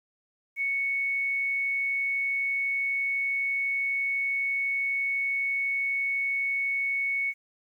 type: tone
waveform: sine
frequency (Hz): 2217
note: C#7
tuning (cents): 0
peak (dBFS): -25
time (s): 0.56-7.34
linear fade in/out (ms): 50
effects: 10-bit